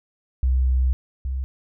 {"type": "tone pair in turn", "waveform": "sine", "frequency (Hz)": [64.1, 65.52], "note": ["C2", "C2"], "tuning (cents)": [-35, 3], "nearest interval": "unison", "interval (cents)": 38, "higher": "second", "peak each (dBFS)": [-16, -23], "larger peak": "first", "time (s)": [[0.43, 0.93], [1.25, 1.44]], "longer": "first", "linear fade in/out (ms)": 0, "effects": []}